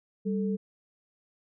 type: tone pair together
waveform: sine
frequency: 196 / 440 Hz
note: G3 / A4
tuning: 0 / 0 cents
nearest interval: octave + major second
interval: 1400 cents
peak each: -27 / -33 dBFS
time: 0.25-0.57 s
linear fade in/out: 20 ms
effects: none